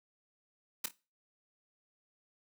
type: noise with echo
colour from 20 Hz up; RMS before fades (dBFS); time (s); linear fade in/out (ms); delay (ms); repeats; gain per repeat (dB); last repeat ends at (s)
white; -33; 0.84-0.86; 5; 26; 2; -11; 0.912
effects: noise-tail reverb RT60 0.3 s tail -20 dB re dry + high-pass 150 Hz 12 dB/octave